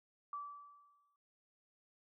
sine tone with exponential decay, 1157 Hz, D6, 26 cents flat, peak -39 dBFS, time 0.33-1.16 s, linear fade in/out 2 ms, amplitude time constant 180 ms, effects none

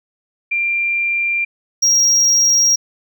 sine / triangle tone pair in turn, 2378 / 5631 Hz, D7 / F8, +21 / +13 cents, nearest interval octave + minor third, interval 1492 cents, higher second, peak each -15 / -9 dBFS, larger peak second, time 0.51-1.45 / 1.82-2.76 s, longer neither, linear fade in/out 10 ms, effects none

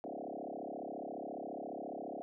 sine tone with frequency modulation, 493.9 Hz, B4, in tune, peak -40 dBFS, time 0.04-2.22 s, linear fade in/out 0 ms, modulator 34.5 Hz, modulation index 7.3, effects none

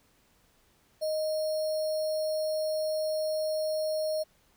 sine tone with sample-and-hold, 622.3 Hz, D#5, in tune, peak -27 dBFS, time 1.01-4.24 s, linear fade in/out 20 ms, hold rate 4900 Hz, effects pink hiss -66 dBFS RMS until 4.56 s

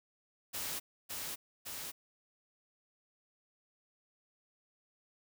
white noise with echo, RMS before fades -39 dBFS, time 0.53-0.8 s, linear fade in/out 20 ms, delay 560 ms, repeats 2, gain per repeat -2 dB, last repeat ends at 1.92 s, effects none

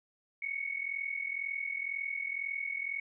sine tone pair together, 2192 / 2234 Hz, C#7 / C#7, -20 / +13 cents, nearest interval unison, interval 33 cents, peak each -37 / -36 dBFS, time 0.42-3 s, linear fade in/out 5 ms, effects none

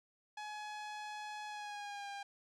sawtooth tone with pitch glide, 844 to 802.6 Hz, G#5 to G5, +28 to +41 cents, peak -39 dBFS, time 0.37-2.23 s, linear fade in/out 5 ms, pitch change -87 cents, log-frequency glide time 1.47-2.09 s, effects low-pass 6000 Hz 12 dB/octave

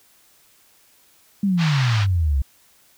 sine exponential sweep, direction down, 206.3 to 64.4 Hz, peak -16 dBFS, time 1.43-2.42 s, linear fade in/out 5 ms
pink band-pass noise, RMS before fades -28 dBFS, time 1.57-2.07 s, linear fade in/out 50 ms, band 920 to 4900 Hz, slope 24 dB/octave
effects white hiss -56 dBFS RMS until 2.97 s

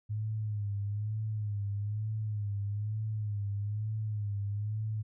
sine tone with vibrato, 104.8 Hz, G#2, 16 cents sharp, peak -31 dBFS, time 0.09-5.03 s, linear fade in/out 20 ms, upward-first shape sine, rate 1.1 Hz, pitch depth 67 cents each way, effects none

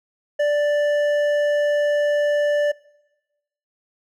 triangle tone with hard clipping, 587 Hz, D5, 1 cent flat, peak -18 dBFS, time 0.39-2.72 s, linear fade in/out 10 ms, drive 11 dB, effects noise-tail reverb RT60 1.0 s tail -22 dB re dry

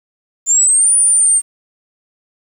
sine exponential two-way sweep, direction up then down, 7100 to 9500 to 8660 Hz, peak -8 dBFS, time 0.46-1.42 s, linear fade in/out 50 ms, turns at 0.94 s, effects 7-bit

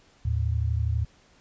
sine tone pair together, 77.78 / 110 Hz, D#2 / A2, 0 / 0 cents, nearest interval tritone, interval 600 cents, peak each -25 / -26 dBFS, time 0.25-1.05 s, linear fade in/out 5 ms, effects pink hiss -59 dBFS RMS until 1.4 s + resampled to 16000 Hz

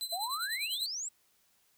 sawtooth tone with tremolo, 4042 Hz, B7, 39 cents sharp, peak -29 dBFS, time 0.01-0.86 s, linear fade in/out 0 ms, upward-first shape triangle, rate 10 Hz, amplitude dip 90%
sine exponential sweep, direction up, 653 to 8000 Hz, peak -35 dBFS, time 0.12-1.09 s, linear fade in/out 10 ms
effects white hiss -70 dBFS RMS until 1.77 s

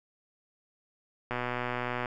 click train, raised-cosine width 0.5 ms, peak -17 dBFS, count 93, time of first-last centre 1.31-2.058 s, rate 123 Hz, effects none

